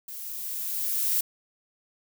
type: noise with level ramp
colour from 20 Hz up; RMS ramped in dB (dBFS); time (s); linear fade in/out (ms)
violet; -39 to -24; 0.08-1.21; 5
effects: none